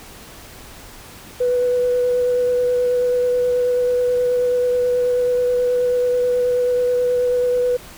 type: tone with vibrato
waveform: sine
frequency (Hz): 493.9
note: B4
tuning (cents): 0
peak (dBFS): -14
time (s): 1.4-7.77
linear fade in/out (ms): 10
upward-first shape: sine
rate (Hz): 9.3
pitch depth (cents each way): 11
effects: tanh soft clip ceiling -10 dBFS + pink hiss -40 dBFS RMS until 7.97 s